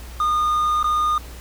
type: tone with dropouts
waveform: triangle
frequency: 1222 Hz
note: D#6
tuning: 32 cents flat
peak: -15 dBFS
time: 0.2-1.18 s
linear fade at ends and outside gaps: 2 ms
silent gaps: 0.829-0.842 s
effects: added 60 Hz sine -35 dBFS peak until 1.4 s + pink hiss -42 dBFS RMS until 1.4 s